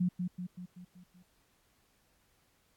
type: tone with echo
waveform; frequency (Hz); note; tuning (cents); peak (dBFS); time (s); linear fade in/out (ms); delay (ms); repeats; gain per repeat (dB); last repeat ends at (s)
sine; 179.5; F3; +48; -26; 0-0.09; 10; 190; 6; -5; 1.23
effects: pink hiss -71 dBFS RMS until 2.76 s + AAC 64 kbps